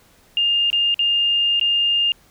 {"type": "tone with dropouts", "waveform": "sine", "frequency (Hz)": 2815, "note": "F7", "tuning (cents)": 13, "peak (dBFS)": -15, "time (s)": [0.37, 2.12], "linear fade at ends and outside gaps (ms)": 1, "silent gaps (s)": [[0.702, 0.729], [0.943, 0.992], [1.597, 1.612]], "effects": ["pink hiss -54 dBFS RMS until 2.3 s"]}